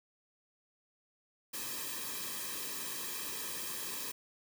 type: noise with comb filter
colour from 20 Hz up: white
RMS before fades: -40 dBFS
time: 1.53-4.12 s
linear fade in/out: 10 ms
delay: 1.4 ms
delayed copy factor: -0.9
effects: none